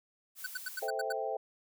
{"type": "noise", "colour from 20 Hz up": "blue", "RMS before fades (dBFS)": -46, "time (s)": [0.35, 0.89], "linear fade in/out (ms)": 50}
{"type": "tone bursts", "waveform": "square", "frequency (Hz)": 1500, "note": "F#6", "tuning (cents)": 23, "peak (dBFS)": -35, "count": 7, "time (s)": [0.44, 1.125], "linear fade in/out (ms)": 5, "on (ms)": 25, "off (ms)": 85}
{"type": "chord", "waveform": "sine", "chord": "A minor seventh", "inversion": "none", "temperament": "equal", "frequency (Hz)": [440, 523.3, 659.3, 784], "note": ["A4", "C5", "E5", "G5"], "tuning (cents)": [0, 0, 0, 0], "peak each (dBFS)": -38, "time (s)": [0.82, 1.37], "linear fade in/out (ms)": 5}
{"effects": []}